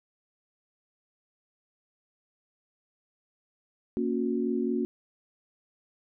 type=chord; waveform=sine; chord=F# major; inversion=first; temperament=equal with one note detuned; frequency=233.1 / 277.2 / 363 Hz; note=A#3 / C#4 / F#4; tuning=0 / 0 / -33 cents; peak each=-29 / -31 / -30 dBFS; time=3.97-4.85 s; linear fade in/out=0 ms; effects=none